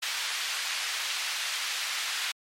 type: band-pass noise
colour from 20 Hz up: white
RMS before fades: -32 dBFS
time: 0.02-2.32 s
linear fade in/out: 10 ms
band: 1400 to 4200 Hz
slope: 12 dB/octave
effects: MP3 64 kbps